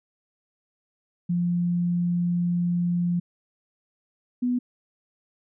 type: tone pair in turn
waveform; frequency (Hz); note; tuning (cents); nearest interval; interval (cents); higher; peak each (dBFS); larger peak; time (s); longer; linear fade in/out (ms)
sine; 174.61 / 246.9; F3 / B3; 0 / 0; tritone; 600; second; -21; neither; 1.29-3.2 / 4.42-4.59; first; 10
effects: none